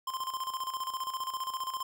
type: tone with tremolo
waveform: square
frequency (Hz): 1046.5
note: C6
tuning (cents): 0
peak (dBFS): -32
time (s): 0.07-1.83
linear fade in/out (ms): 5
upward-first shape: square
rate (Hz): 15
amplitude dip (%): 65
effects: none